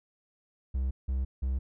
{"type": "tone bursts", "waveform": "triangle", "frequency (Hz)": 65.41, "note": "C2", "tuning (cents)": 0, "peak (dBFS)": -25, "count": 3, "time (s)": [0.74, 1.59], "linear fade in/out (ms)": 10, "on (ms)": 170, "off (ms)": 170, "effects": []}